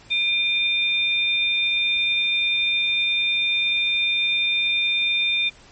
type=tone pair together; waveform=sine; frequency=2403 / 3600 Hz; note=D7 / A7; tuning=+39 / +39 cents; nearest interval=perfect fifth; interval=700 cents; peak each=-21 dBFS; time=0.1-5.5 s; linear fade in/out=20 ms; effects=pink hiss -49 dBFS RMS until 5.71 s + MP3 32 kbps